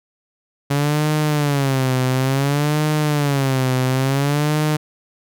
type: tone with vibrato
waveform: sawtooth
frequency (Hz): 140.1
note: C#3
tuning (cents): +19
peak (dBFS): -12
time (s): 0.7-4.77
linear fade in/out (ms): 10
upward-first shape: sine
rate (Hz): 0.57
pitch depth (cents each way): 150
effects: none